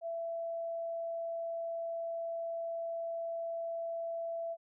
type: tone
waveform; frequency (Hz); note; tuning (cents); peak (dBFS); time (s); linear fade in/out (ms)
sine; 668; E5; +23; -35; 0.01-4.57; 50
effects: none